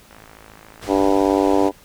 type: click train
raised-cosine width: 0.5 ms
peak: -27 dBFS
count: 54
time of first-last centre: 0.11-1.093 s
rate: 53.9 Hz
type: low-pass noise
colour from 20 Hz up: pink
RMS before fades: -34 dBFS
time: 0.81-1.7 s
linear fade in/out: 20 ms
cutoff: 8000 Hz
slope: 12 dB/octave
type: harmonic tone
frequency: 97.9 Hz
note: G2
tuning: 2 cents flat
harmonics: 3 / 4 / 5 / 6 / 7 / 8 / 9 / 10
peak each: -18 / -20 / -22 / -24 / -25 / -26 / -27 / -28 dBFS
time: 0.87-1.72 s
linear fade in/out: 50 ms
effects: pink hiss -49 dBFS RMS until 1.84 s